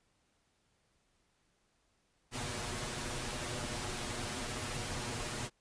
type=noise with comb filter; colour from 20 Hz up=pink; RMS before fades=-39 dBFS; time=2.31-5.5 s; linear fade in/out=50 ms; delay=8.3 ms; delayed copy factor=+0.7; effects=pink hiss -75 dBFS RMS until 5.6 s + resampled to 22050 Hz